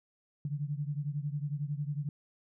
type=beating tone pair; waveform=sine; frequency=142.6 / 153.6 Hz; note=C#3 / D#3; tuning=+49 / -22 cents; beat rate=11 Hz; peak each=-34 / -37 dBFS; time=0.45-2.09 s; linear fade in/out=2 ms; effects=none